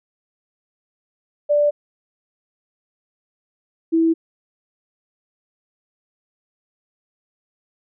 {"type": "tone pair in turn", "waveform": "sine", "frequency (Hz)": [587.3, 327.4], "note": ["D5", "E4"], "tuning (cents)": [0, -12], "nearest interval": "minor seventh", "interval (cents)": 1012, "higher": "first", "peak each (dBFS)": -13, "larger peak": "neither", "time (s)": [[1.49, 1.71], [3.92, 4.14]], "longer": "neither", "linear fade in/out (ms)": 20, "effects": []}